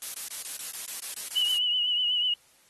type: noise bursts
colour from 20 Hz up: blue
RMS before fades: -34 dBFS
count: 11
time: 0.02-1.57 s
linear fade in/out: 0 ms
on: 120 ms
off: 23 ms
type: tone with vibrato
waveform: sine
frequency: 2944 Hz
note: F#7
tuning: 9 cents flat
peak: -23 dBFS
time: 1.36-2.34 s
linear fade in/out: 5 ms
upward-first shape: triangle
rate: 8.1 Hz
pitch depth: 59 cents each way
effects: white hiss -61 dBFS RMS until 2.69 s + AAC 32 kbps